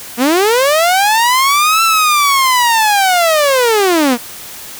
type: linear two-way sweep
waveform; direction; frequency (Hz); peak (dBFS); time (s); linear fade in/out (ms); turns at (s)
sawtooth; up then down; 226.5 to 1345 to 226.5; -5; 0.17-4.18; 50; 1.83
effects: white hiss -30 dBFS RMS until 4.79 s